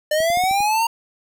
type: linear sweep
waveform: square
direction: up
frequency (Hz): 596 to 932.3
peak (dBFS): -17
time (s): 0.11-0.87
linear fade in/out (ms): 5
type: clicks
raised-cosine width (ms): 3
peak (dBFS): -24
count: 6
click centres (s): 0.204 / 0.302 / 0.373 / 0.438 / 0.511 / 0.605
effects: none